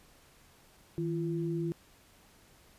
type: tone pair together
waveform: sine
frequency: 160.3 / 340.5 Hz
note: E3 / F4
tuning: -48 / -44 cents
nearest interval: octave + minor second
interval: 1304 cents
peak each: -33 / -33 dBFS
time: 0.98-1.72 s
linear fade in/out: 0 ms
effects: pink hiss -61 dBFS RMS until 2.78 s + resampled to 32000 Hz